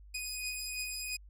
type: beating tone pair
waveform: 15% pulse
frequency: 2489 / 2492 Hz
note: D#7 / D#7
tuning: 0 / +2 cents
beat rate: 3 Hz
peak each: -36 / -31 dBFS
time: 0.14-1.17 s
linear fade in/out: 10 ms
effects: added 50 Hz sine -51 dBFS peak until 1.29 s